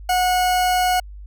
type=tone; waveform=40% pulse; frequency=730 Hz; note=F#5; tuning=24 cents flat; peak=-15 dBFS; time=0.09-1 s; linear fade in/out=5 ms; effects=added 50 Hz sine -34 dBFS peak until 1.26 s